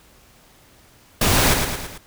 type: noise with echo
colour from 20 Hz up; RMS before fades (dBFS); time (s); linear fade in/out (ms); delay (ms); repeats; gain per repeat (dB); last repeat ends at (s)
pink; -17; 1.21-1.54; 5; 110; 4; -5; 1.98
effects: pink hiss -52 dBFS RMS until 2.06 s